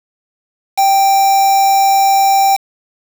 triangle tone with quantisation, 784 Hz, G5, in tune, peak -6 dBFS, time 0.77-2.57 s, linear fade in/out 20 ms, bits 3, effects none

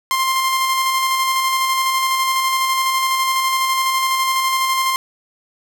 sawtooth tone with tremolo, 1053 Hz, C6, 11 cents sharp, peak -11 dBFS, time 0.11-4.96 s, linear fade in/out 0 ms, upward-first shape square, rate 12 Hz, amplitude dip 25%, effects none

